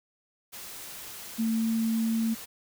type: tone in noise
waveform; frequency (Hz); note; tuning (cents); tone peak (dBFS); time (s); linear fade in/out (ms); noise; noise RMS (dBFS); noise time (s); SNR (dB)
sine; 225.3; A3; +41; -24; 1.38-2.35; 20; white; -42; 0.52-2.46; +15
effects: none